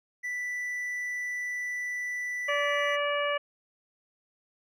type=tone; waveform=triangle; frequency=1975.5 Hz; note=B6; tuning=in tune; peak=-29 dBFS; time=0.23-2.97 s; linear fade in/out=20 ms
type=harmonic tone; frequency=579 Hz; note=D5; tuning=25 cents flat; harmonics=1 / 2 / 3 / 4 / 5; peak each=-29 / -32 / -34 / -35 / -36 dBFS; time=2.48-3.38 s; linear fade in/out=10 ms
effects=none